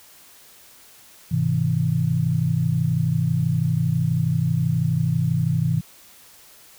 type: chord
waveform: sine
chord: Ab augmented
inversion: none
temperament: just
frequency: 103.83 / 129.78 / 162.23 Hz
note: Ab2 / C3 / E3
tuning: 0 / -14 / -27 cents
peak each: -26 / -22 / -21 dBFS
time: 1.31-5.81 s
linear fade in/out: 10 ms
effects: white hiss -49 dBFS RMS until 6.78 s